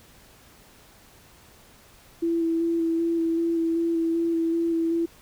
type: tone with vibrato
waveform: sine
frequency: 332.2 Hz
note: E4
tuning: 13 cents sharp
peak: -21 dBFS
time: 2.22-5.06 s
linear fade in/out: 10 ms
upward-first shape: square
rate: 2.6 Hz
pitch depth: 14 cents each way
effects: pink hiss -53 dBFS RMS until 5.21 s